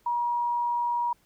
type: tone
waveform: sine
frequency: 956 Hz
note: A#5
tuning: 43 cents sharp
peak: -24 dBFS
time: 0.06-1.13 s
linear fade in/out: 5 ms
effects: pink hiss -65 dBFS RMS until 1.25 s